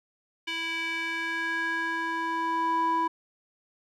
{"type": "tone with band-pass filter sweep", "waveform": "square", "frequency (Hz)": 329.6, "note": "E4", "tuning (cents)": 0, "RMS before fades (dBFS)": -29, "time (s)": [0.47, 3.08], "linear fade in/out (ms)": 10, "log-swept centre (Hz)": [2700, 900], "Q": 3.4, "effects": []}